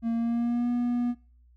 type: tone with pitch glide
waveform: triangle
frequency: 230.1 to 242.1 Hz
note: A#3 to B3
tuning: -22 to -34 cents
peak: -22 dBFS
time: 0.02-1.15 s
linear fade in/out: 50 ms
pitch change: +88 cents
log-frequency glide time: 0.13-0.69 s
effects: noise-tail reverb RT60 0.5 s tail -23 dB re dry + added 60 Hz sine -55 dBFS peak until 1.56 s

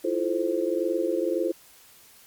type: chord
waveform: sine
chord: F major seventh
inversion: third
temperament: just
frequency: 327.4 / 349.2 / 436.5 / 523.8 Hz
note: E4 / F4 / A4 / C5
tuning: -12 / 0 / -14 / +2 cents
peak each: -29 / -27 / -30 / -28 dBFS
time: 0.04-1.52 s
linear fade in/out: 10 ms
effects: white hiss -53 dBFS RMS until 2.26 s + MP3 96 kbps

